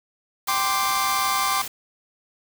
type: noise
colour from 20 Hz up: white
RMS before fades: -32 dBFS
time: 0.47-1.68 s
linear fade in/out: 5 ms
type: chord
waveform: sawtooth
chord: G suspended fourth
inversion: none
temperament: just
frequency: 784 / 1045.3 / 1176 Hz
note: G5 / C6 / D6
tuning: 0 / -2 / +2 cents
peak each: -24 / -21 / -20 dBFS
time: 0.48-1.62 s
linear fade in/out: 5 ms
effects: none